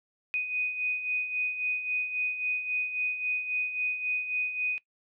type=beating tone pair; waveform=sine; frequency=2489 / 2492.7 Hz; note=D#7 / D#7; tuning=0 / +3 cents; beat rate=3.7 Hz; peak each=-36 / -29 dBFS; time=0.34-4.78 s; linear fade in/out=0 ms; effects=noise-tail reverb RT60 0.1 s tail -19 dB re dry